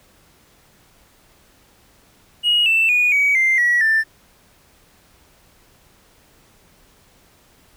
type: tone with pitch steps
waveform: triangle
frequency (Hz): 2888 / 2664 / 2457 / 2266 / 2090 / 1927.5 / 1777.8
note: F#7 / E7 / D#7 / C#7 / C7 / B6 / A6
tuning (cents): -43 / +18 / -22 / +37 / -2 / -43 / +17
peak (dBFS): -10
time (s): 2.43-4.04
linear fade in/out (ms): 50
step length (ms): 230
effects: tanh soft clip ceiling -10 dBFS + pink hiss -54 dBFS RMS until 7.76 s